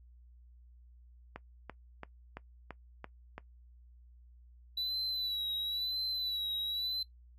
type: click train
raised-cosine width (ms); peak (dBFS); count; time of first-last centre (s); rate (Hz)
0.5; -27; 7; 1.36-3.38; 2.97
type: tone with vibrato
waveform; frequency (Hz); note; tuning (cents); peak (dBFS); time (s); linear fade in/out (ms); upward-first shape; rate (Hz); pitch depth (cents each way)
triangle; 3951; B7; 0; -32; 4.77-7.03; 5; sine; 0.98; 55
effects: noise-tail reverb RT60 0.1 s tail -19 dB re dry + added 60 Hz sine -55 dBFS peak until 7.38 s